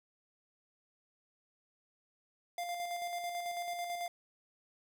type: tone with tremolo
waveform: square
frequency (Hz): 698.5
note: F5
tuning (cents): 0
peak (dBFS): -36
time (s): 2.58-4.08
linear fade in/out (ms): 2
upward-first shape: square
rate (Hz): 9.1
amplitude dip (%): 35
effects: none